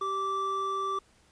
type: tone pair together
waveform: triangle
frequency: 389.6 / 1167.5 Hz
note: G4 / D6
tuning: -11 / -11 cents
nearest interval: octave + perfect fifth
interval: 1900 cents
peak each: -34 / -27 dBFS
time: 0.01-0.99 s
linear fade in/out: 5 ms
effects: pink hiss -63 dBFS RMS until 1.31 s + resampled to 22050 Hz